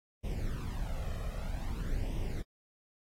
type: noise with flanger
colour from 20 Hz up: brown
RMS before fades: -35 dBFS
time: 0.23-2.43 s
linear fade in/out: 20 ms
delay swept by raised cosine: 0.34 to 1.64 ms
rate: 0.52 Hz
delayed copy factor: +0.7
effects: AAC 48 kbps